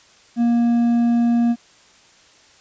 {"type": "tone with hard clipping", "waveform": "triangle", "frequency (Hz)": 236, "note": "A#3", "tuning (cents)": 22, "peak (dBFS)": -15, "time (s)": [0.36, 1.56], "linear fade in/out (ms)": 50, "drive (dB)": 7, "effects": ["white hiss -51 dBFS RMS until 2.6 s", "resampled to 16000 Hz"]}